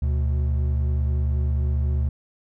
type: tone pair together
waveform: triangle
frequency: 73.43 / 123.7 Hz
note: D2 / B2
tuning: 0 / +3 cents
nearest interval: major sixth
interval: 903 cents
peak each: -18 / -26 dBFS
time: 0.02-2.09 s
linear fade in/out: 5 ms
effects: none